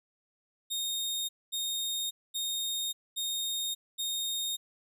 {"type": "tone bursts", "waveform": "sawtooth", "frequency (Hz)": 3697, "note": "A#7", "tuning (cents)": -15, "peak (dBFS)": -28, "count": 5, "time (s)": [0.7, 4.57], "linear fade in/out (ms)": 20, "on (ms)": 590, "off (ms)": 230, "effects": []}